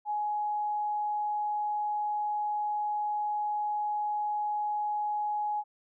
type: tone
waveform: sine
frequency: 838 Hz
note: G#5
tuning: 15 cents sharp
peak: -28 dBFS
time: 0.05-5.64 s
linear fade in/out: 50 ms
effects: none